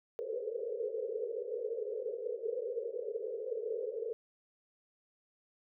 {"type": "band-pass noise", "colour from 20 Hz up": "white", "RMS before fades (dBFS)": -38, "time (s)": [0.19, 4.13], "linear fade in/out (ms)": 0, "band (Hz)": [420, 510], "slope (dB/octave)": 96, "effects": []}